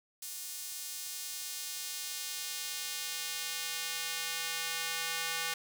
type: tone with high-pass filter sweep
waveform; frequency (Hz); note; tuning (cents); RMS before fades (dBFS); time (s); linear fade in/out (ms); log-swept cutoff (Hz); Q
square; 164.81; E3; 0; -38; 0.22-5.54; 5; 7200 to 1700; 0.7
effects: none